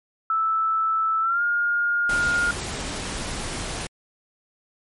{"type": "tone with pitch glide", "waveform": "sine", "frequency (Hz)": [1316, 1418.6], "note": ["E6", "F6"], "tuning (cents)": [-3, 27], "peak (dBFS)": -19, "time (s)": [0.3, 2.51], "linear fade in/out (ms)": 2, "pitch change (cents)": 130, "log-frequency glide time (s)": [1.21, 1.42]}
{"type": "noise", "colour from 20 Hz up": "pink", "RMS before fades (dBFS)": -30, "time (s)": [2.09, 3.87], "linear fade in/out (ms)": 5}
{"effects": ["MP3 48 kbps"]}